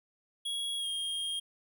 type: tone with pitch glide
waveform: square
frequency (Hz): 3322 to 3233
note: G#7 to G#7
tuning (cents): 0 to -47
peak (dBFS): -33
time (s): 0.45-1.4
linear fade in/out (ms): 10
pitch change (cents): -47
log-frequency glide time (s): 0.78-0.87
effects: none